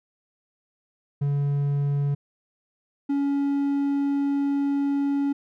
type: tone pair in turn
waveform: triangle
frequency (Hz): 142.4 / 281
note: C#3 / C#4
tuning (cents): +47 / +24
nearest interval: octave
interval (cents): 1177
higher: second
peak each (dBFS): -19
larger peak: neither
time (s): 1.21-2.15 / 3.09-5.33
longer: second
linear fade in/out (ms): 10
effects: none